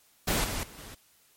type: noise with level steps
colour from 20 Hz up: pink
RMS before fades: -27 / -33 / -48 / -45 dBFS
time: 0.27-0.95 s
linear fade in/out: 10 ms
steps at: 0.44 / 0.63 / 0.78 s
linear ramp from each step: 2 ms
effects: white hiss -63 dBFS RMS until 1.36 s + MP3 64 kbps

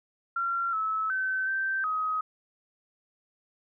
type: tone with pitch steps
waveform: sine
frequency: 1372 / 1300 / 1532 / 1559 / 1263 Hz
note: F6 / E6 / G6 / G6 / D#6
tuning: -31 / -24 / -40 / -10 / +26 cents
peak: -26 dBFS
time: 0.36-2.21 s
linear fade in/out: 5 ms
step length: 370 ms
effects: none

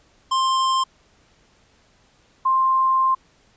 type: tone pair in turn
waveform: square / sine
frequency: 1052 / 1052 Hz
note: C6 / C6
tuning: +9 / +9 cents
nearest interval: unison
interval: 0 cents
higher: neither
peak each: -18 / -15 dBFS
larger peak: second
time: 0.31-0.84 / 2.45-3.15 s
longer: second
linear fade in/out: 10 ms
effects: pink hiss -58 dBFS RMS until 3.56 s + resampled to 16000 Hz

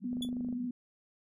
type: band-pass noise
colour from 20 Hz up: white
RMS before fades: -46 dBFS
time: 0-0.7 s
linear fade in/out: 50 ms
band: 180 to 230 Hz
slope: 96 dB/octave
type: tone with vibrato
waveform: sine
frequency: 246.8 Hz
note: B3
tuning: 1 cent flat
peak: -33 dBFS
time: 0.04-0.71 s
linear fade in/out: 5 ms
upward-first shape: square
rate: 15 Hz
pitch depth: 17 cents each way
type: click train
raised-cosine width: 2 ms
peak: -35 dBFS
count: 11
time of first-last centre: 0.13-0.527 s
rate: 25.2 Hz
type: tone with exponential decay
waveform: 45% pulse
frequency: 3435 Hz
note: A7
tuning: 42 cents flat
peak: -33 dBFS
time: 0.22-0.3 s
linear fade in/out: 5 ms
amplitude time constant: 17 ms
effects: resampled to 32000 Hz

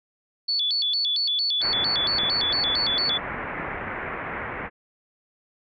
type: tone with vibrato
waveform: sine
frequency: 3915 Hz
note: B7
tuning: 16 cents flat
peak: -21 dBFS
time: 0.48-3.18 s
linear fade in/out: 10 ms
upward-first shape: square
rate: 4.4 Hz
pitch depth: 220 cents each way
type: low-pass noise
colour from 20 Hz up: white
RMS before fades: -32 dBFS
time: 1.6-4.7 s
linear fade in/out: 50 ms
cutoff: 2200 Hz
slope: 48 dB/octave
type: clicks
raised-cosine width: 2 ms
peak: -24 dBFS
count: 7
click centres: 2.151 / 2.234 / 2.435 / 2.701 / 2.896 / 3.344 / 3.599 s
effects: none

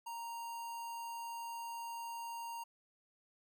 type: tone with notch filter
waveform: square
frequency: 931 Hz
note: A#5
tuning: 2 cents flat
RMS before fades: -44 dBFS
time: 0.06-2.64 s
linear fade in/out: 10 ms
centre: 3700 Hz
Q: 1.6
effects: none

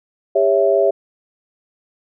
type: chord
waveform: sine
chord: C# diminished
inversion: second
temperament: equal with one note detuned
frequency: 401.2 / 554.4 / 659.3 Hz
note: G4 / C#5 / E5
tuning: +40 / 0 / 0 cents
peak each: -16 dBFS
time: 0.35-0.91 s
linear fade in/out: 10 ms
effects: none

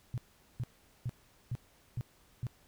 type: tone bursts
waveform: sine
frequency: 122 Hz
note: B2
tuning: 21 cents flat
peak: -32 dBFS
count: 6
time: 0.14-2.468 s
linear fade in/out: 0 ms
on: 38 ms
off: 420 ms
effects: pink hiss -65 dBFS RMS until 2.67 s

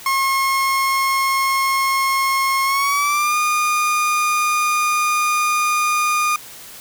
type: tone with pitch glide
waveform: 30% pulse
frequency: 1079 to 1218.2 Hz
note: C#6 to D#6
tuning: -47 to -37 cents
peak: -13 dBFS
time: 0.06-6.36 s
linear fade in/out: 2 ms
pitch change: +210 cents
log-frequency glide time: 2.64-3.37 s
effects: white hiss -38 dBFS RMS until 6.8 s

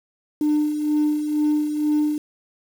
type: tone with tremolo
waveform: sine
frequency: 300.3 Hz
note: D4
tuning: 39 cents sharp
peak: -14 dBFS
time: 0.41-2.18 s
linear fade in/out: 2 ms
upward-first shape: sine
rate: 2.1 Hz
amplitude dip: 60%
effects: tanh soft clip ceiling -14 dBFS + 7-bit

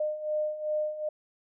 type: beating tone pair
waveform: sine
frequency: 607 / 609.6 Hz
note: D#5 / D#5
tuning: -43 / -36 cents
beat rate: 2.6 Hz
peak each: -34 / -29 dBFS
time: 0-1.09 s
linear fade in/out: 5 ms
effects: none

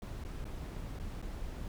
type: noise with dropouts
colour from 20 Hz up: brown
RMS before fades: -41 dBFS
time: 0.02-1.68 s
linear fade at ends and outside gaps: 1 ms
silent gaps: 0.239-0.249 / 0.443-0.453 / 0.989-0.998 / 1.217-1.225 s
effects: none

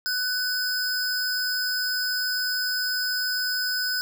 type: tone pair together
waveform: square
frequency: 1499 / 5058 Hz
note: F#6 / D#8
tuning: +22 / +28 cents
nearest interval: octave + major sixth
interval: 2106 cents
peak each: -28 / -27 dBFS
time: 0.06-4.01 s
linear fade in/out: 0 ms
effects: none

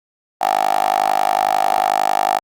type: tone with high-pass filter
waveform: 10% pulse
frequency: 51.1 Hz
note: G#1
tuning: 27 cents flat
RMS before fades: -17 dBFS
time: 0.41-2.39 s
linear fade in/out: 5 ms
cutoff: 760 Hz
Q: 6.3
effects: Opus 48 kbps

